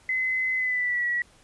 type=tone with pitch glide; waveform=sine; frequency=2038 to 1930.3 Hz; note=C7 to B6; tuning=-46 to -40 cents; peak=-23 dBFS; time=0.09-1.22 s; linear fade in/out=2 ms; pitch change=-94 cents; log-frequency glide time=0.56-1.06 s; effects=pink hiss -57 dBFS RMS until 1.43 s + resampled to 24000 Hz